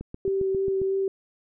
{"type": "click train", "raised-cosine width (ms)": 3, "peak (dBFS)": -22, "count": 7, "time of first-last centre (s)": [0.01, 0.816], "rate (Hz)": 7.44}
{"type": "tone with vibrato", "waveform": "sine", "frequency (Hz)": 386, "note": "G4", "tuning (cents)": -27, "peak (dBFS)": -22, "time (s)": [0.25, 1.08], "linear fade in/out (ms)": 2, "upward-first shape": "sine", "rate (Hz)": 3.1, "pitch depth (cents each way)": 12}
{"effects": []}